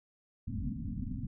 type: low-pass noise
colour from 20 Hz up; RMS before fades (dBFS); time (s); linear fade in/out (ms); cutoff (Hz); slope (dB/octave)
white; -37; 0.47-1.27; 10; 260; 96
effects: none